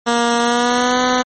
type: tone with pitch glide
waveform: 10% pulse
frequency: 236.1 to 251.6 Hz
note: A#3 to B3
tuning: +22 to +32 cents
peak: -5 dBFS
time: 0.06-1.23 s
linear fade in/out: 20 ms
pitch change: +110 cents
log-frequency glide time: 0.4-1.01 s
effects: MP3 32 kbps